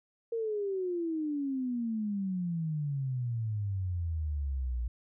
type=exponential sweep; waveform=sine; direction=down; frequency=466.1 to 57.7 Hz; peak=-30 dBFS; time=0.32-4.88 s; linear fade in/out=5 ms; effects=none